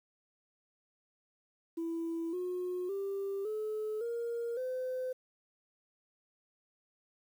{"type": "tone with pitch steps", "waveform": "sine", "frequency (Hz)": [331.6, 361.6, 394.3, 430, 469, 511.4], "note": ["E4", "F#4", "G4", "A4", "A#4", "C5"], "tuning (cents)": [10, -40, 10, -40, 11, -40], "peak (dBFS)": -32, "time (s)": [1.77, 5.13], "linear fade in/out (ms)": 10, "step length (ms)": 560, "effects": ["tanh soft clip ceiling -31 dBFS", "10-bit"]}